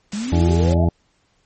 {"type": "noise", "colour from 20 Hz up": "white", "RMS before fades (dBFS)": -32, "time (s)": [0.12, 0.74], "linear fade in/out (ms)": 2}
{"type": "exponential sweep", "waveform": "sine", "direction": "up", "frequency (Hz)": [196, 688], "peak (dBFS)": -22, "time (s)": [0.13, 0.85], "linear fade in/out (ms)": 5}
{"type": "harmonic tone", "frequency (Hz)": 84.9, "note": "F2", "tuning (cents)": -48, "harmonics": [1, 2, 3, 4, 5, 7, 8, 9, 10], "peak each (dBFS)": [-15, -19, -27, -25, -30, -31, -36, -37, -32], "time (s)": [0.32, 0.89], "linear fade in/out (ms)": 5}
{"effects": ["pink hiss -63 dBFS RMS until 1.45 s", "MP3 32 kbps"]}